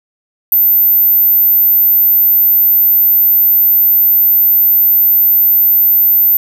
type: tone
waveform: sine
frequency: 14190 Hz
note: A9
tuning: 13 cents sharp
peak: -6 dBFS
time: 0.52-6.37 s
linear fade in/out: 2 ms
effects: 7-bit